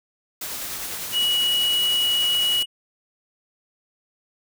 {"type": "noise with tremolo", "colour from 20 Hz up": "white", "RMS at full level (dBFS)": -30, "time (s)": [0.41, 2.63], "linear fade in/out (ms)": 5, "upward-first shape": "sine", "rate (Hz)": 10, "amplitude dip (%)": 25}
{"type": "tone", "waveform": "triangle", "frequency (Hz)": 2917, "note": "F#7", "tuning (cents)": -25, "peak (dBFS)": -17, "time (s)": [1.12, 2.66], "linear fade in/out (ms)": 50}
{"effects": []}